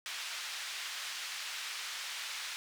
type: band-pass noise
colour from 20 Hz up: white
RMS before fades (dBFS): -41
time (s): 0.06-2.56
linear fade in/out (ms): 0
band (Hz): 1400 to 4500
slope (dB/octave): 12
effects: none